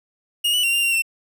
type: tone with pitch steps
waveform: 45% pulse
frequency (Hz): 2856 / 2958 / 2757 / 2790 / 2759 / 2696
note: F7 / F#7 / F7 / F7 / F7 / E7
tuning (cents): +38 / -1 / -23 / -2 / -22 / +38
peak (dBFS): -17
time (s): 0.44-1.022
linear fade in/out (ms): 10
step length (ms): 97
effects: none